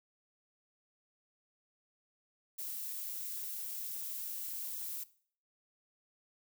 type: noise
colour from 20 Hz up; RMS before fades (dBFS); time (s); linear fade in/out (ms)
violet; -41; 2.58-5.04; 10
effects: noise-tail reverb RT60 0.5 s tail -18 dB re dry